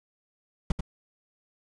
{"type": "noise with echo", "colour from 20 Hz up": "brown", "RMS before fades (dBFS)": -23, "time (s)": [0.7, 0.72], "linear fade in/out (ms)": 5, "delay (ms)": 88, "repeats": 1, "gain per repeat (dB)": -6, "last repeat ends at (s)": 0.808, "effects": ["resampled to 22050 Hz"]}